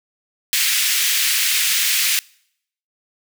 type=high-pass noise; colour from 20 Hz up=pink; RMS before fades=-18 dBFS; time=0.53-2.19 s; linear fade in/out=0 ms; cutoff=2000 Hz; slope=24 dB/octave; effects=noise-tail reverb RT60 0.7 s tail -25 dB re dry